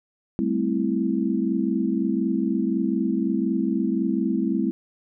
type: chord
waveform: sine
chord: A minor seventh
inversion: third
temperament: equal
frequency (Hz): 196 / 220 / 261.6 / 329.6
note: G3 / A3 / C4 / E4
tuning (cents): 0 / 0 / 0 / 0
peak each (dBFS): -26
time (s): 0.39-4.71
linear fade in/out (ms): 0
effects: none